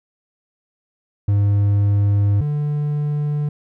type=tone pair in turn; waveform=triangle; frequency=101.5 / 147.68 Hz; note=G#2 / D3; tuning=-39 / +10 cents; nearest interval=tritone; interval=649 cents; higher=second; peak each=-11 / -16 dBFS; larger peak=first; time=1.28-2.41 / 2.41-3.49 s; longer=first; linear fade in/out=5 ms; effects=none